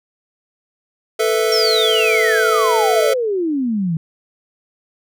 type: chord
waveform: square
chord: A suspended second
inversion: none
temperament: equal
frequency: 440 / 493.9 / 659.3 Hz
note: A4 / B4 / E5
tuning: 0 / 0 / 0 cents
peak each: -17 / -22 / -22 dBFS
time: 1.19-3.14 s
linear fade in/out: 10 ms
type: exponential sweep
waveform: sine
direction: down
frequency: 5600 to 155.56 Hz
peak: -16 dBFS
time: 1.52-3.97 s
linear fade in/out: 2 ms
effects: none